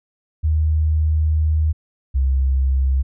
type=tone pair in turn; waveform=sine; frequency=77.78 / 66.52 Hz; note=D#2 / C2; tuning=0 / +29 cents; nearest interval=minor third; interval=271 cents; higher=first; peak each=-14 / -14 dBFS; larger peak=neither; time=0.43-1.73 / 2.14-3.03 s; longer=first; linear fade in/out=20 ms; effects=none